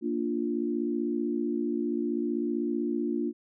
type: chord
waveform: sine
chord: Bb major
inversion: none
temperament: equal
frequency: 233.1 / 293.7 / 349.2 Hz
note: Bb3 / D4 / F4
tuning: 0 / 0 / 0 cents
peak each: -31 dBFS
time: 0.01-3.33 s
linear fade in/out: 50 ms
effects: none